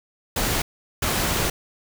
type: noise bursts at uneven times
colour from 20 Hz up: pink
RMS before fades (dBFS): -23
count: 2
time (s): 0.36-0.62 / 1.02-1.5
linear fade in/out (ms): 5
effects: none